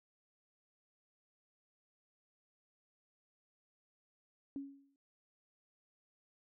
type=tone with exponential decay; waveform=sine; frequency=277.2 Hz; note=C#4; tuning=in tune; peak=-37 dBFS; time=4.56-4.96 s; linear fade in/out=1 ms; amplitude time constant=85 ms; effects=none